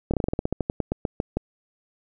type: slowing click train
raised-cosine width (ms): 2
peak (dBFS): -10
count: 17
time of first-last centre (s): 0.11-1.37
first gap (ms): 27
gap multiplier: 1.13
effects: none